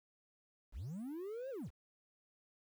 triangle linear two-way sweep, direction up then down, 30.87 to 554.4 to 30.87 Hz, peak -39 dBFS, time 0.72-1.71 s, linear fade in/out 50 ms, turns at 1.5 s, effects tanh soft clip ceiling -35 dBFS + 11-bit

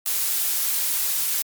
blue noise, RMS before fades -23 dBFS, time 0.06-1.42 s, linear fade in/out 0 ms, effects MP3 96 kbps

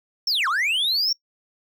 triangle linear two-way sweep, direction down then up, 5600 to 1030 to 5600 Hz, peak -18 dBFS, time 0.27-1.13 s, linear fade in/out 5 ms, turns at 0.48 s, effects noise-tail reverb RT60 0.1 s tail -23 dB re dry

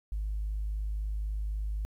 sine tone, 51.91 Hz, G#1, in tune, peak -29 dBFS, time 0.12-1.85 s, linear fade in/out 0 ms, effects tanh soft clip ceiling -26 dBFS + 11-bit

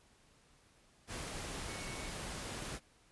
sine tone in noise, 2217 Hz, C#7, in tune, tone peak -51 dBFS, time 1.65-2.13 s, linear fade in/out 50 ms, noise pink, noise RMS -43 dBFS, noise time 1.07-2.8 s, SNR -11 dB, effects pink hiss -67 dBFS RMS until 3.11 s + resampled to 24000 Hz

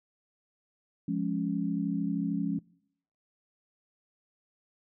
sine chord, Db major, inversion first, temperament equal, 174.61 / 207.7 / 277.2 Hz, F3 / Ab3 / Db4, 0 / 0 / 0 cents, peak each -32 dBFS, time 1.08-2.59 s, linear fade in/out 5 ms, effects noise-tail reverb RT60 0.7 s tail -24 dB re dry

